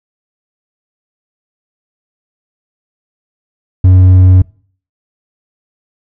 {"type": "tone with hard clipping", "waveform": "sine", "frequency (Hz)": 92.5, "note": "F#2", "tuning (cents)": 0, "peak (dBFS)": -3, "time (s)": [3.84, 4.42], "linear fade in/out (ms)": 5, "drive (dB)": 3, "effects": ["noise-tail reverb RT60 0.5 s tail -25 dB re dry"]}